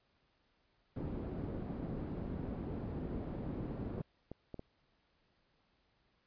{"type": "low-pass noise", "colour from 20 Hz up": "white", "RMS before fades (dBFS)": -41, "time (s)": [0.96, 4.02], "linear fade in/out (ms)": 5, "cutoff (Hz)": 270, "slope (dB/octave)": 12}
{"type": "clicks", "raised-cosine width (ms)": 2, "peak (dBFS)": -31, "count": 7, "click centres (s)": [2.715, 3.71, 3.94, 3.981, 4.316, 4.543, 4.594]}
{"effects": ["pink hiss -75 dBFS RMS until 6.26 s", "resampled to 11025 Hz"]}